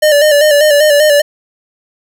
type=tone with vibrato; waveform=square; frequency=594 Hz; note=D5; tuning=20 cents sharp; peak=-6 dBFS; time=0.02-1.22 s; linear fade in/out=10 ms; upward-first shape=square; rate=5.1 Hz; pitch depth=47 cents each way; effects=none